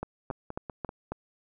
two click trains, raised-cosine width 1 ms, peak -23 / -19 dBFS, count 4 / 5, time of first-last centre 0.31-0.891 / 0.03-1.12 s, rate 5.16 / 3.67 Hz, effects none

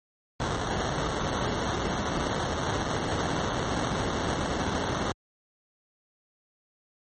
pink noise with sample-and-hold, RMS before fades -28 dBFS, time 0.4-5.12 s, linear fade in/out 2 ms, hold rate 2450 Hz, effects high-pass 60 Hz 12 dB/octave + MP3 32 kbps

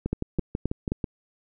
two click trains, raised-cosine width 3 ms, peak -12 / -14 dBFS, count 4 / 7, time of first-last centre 0.13-0.919 / 0.06-1.042 s, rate 3.8 / 6.11 Hz, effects none

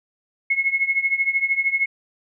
sine tone with tremolo, 2177 Hz, C#7, 32 cents flat, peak -14 dBFS, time 0.5-1.86 s, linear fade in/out 5 ms, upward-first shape triangle, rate 13 Hz, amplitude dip 90%, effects none

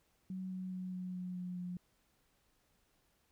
sine tone with pitch steps, 186.9 / 185.5 / 184.11 / 182.74 / 181.37 / 180.01 / 178.67 Hz, F#3 / F#3 / F#3 / F#3 / F#3 / F#3 / F3, +18 / +5 / -8 / -21 / -34 / -47 / +40 cents, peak -39 dBFS, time 0.3-1.77 s, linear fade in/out 2 ms, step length 210 ms, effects pink hiss -75 dBFS RMS until 3.31 s

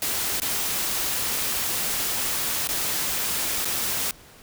white noise with dropouts, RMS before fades -26 dBFS, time 0.02-4.11 s, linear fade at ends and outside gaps 1 ms, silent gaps 0.4-0.419 / 2.673-2.689 / 3.647-3.654 s, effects pink hiss -49 dBFS RMS until 4.42 s

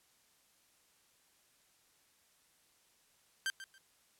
sawtooth tone with echo, 1568 Hz, G6, in tune, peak -29 dBFS, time 3.46-3.5 s, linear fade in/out 0 ms, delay 140 ms, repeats 2, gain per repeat -13 dB, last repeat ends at 3.78 s, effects white hiss -70 dBFS RMS until 4.19 s + low-pass 12000 Hz 12 dB/octave

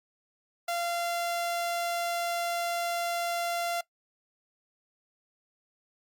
sawtooth tone, 689 Hz, F5, 24 cents flat, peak -25 dBFS, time 0.68-3.81 s, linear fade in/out 5 ms, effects noise-tail reverb RT60 0.1 s tail -20 dB re dry + Opus 48 kbps

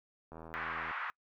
click train, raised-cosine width 1 ms, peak -34 dBFS, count 49, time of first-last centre 0.32-0.91 s, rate 81.4 Hz
pink band-pass noise, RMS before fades -39 dBFS, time 0.54-1.1 s, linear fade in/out 0 ms, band 1100 to 1900 Hz, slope 24 dB/octave
effects noise-tail reverb RT60 0.1 s tail -25 dB re dry

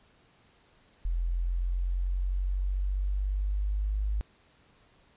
sine exponential sweep, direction up, 42.48 to 51.91 Hz, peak -26 dBFS, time 1.05-4.21 s, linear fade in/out 0 ms, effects pink hiss -63 dBFS RMS until 5.16 s + resampled to 8000 Hz

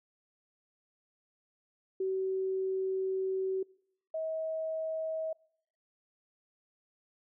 sine tone pair in turn, 380 / 639.1 Hz, F#4 / D#5, +46 / +46 cents, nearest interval major sixth, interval 900 cents, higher second, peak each -29 / -32 dBFS, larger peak first, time 2-3.63 / 4.14-5.33 s, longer first, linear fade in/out 5 ms, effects noise-tail reverb RT60 0.7 s tail -25 dB re dry

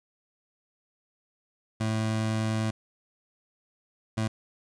25% pulse tone bursts at uneven times, 110 Hz, A2, in tune, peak -22 dBFS, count 2, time 1.8-2.71 / 4.17-4.28 s, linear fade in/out 10 ms, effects resampled to 22050 Hz + 10-bit

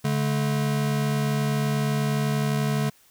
square tone pair together, 143.8 / 215.6 Hz, D3 / A3, -36 / -35 cents, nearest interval perfect fifth, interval 701 cents, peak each -24 / -28 dBFS, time 0.04-2.9 s, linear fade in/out 10 ms, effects white hiss -58 dBFS RMS until 3.1 s

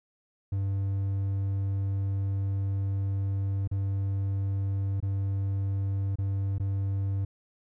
triangle tone with dropouts, 98 Hz, G2, in tune, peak -24 dBFS, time 0.52-7.25 s, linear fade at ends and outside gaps 5 ms, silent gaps 3.676-3.713 / 5.003-5.026 / 6.157-6.185 / 6.583-6.598 s, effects none

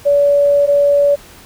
sine tone pair in turn, 572 / 572 Hz, D5 / D5, -46 / -46 cents, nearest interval unison, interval 0 cents, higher neither, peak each -8 dBFS, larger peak neither, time 0.05-0.67 / 0.67-1.16 s, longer first, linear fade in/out 20 ms, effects pink hiss -40 dBFS RMS until 1.45 s

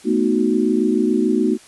sine chord, B dominant seventh, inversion third, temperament equal, 220 / 246.9 / 311.1 / 370 Hz, A3 / B3 / D#4 / F#4, 0 / 0 / 0 / 0 cents, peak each -20 dBFS, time 0.04-1.58 s, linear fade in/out 50 ms, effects white hiss -46 dBFS RMS until 1.67 s + resampled to 24000 Hz

